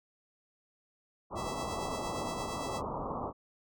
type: low-pass noise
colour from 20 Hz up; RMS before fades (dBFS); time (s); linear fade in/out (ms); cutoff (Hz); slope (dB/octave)
white; -37; 1.3-3.33; 50; 1200; 96
type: tone with tremolo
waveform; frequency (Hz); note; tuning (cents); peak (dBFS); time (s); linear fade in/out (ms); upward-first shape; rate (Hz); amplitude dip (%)
5% pulse; 659.3; E5; 0; -29; 1.35-2.82; 50; triangle; 8.7; 50
effects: none